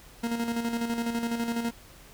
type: tone with tremolo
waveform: 40% pulse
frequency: 233.1 Hz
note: A#3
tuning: in tune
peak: -25 dBFS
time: 0.23-1.71 s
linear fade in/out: 10 ms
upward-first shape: square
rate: 12 Hz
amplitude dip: 50%
effects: added 44 Hz sine -57 dBFS peak until 2.13 s + pink hiss -52 dBFS RMS until 2.13 s